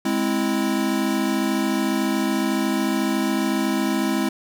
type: chord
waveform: square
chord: Ab augmented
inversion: none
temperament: equal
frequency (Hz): 207.7 / 261.6 / 329.6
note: Ab3 / C4 / E4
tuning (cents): 0 / 0 / 0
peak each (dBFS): -25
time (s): 0.05-4.29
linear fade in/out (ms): 5
effects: none